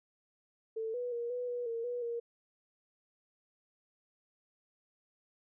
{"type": "tone with pitch steps", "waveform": "sine", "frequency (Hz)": [445.4, 490.4, 472.6, 493.1, 486.3, 460.6, 486.9, 469.3], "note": ["A4", "B4", "A#4", "B4", "B4", "A#4", "B4", "A#4"], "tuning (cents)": [21, -12, 24, -3, -27, -21, -25, 12], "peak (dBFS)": -34, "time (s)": [0.76, 2.2], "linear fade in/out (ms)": 10, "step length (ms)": 180, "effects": []}